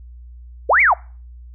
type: linear two-way sweep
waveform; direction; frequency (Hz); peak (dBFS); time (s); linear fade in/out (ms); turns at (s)
sine; up then down; 370 to 2349 to 597; -10; 0.69-0.94; 10; 0.81
effects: noise-tail reverb RT60 0.4 s tail -25 dB re dry + added 60 Hz sine -36 dBFS peak until 1.54 s